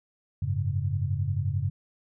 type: chord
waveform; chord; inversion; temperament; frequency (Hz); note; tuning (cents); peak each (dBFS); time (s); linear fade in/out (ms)
sine; F# suspended second; none; equal; 92.5 / 103.83 / 138.59; F#2 / G#2 / C#3; 0 / 0 / 0; -29 / -29 / -30; 0.42-1.7; 5
effects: none